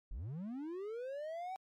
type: linear sweep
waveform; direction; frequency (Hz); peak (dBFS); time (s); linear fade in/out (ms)
triangle; up; 32.86 to 771; -38; 0.11-1.56; 0
effects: MP3 64 kbps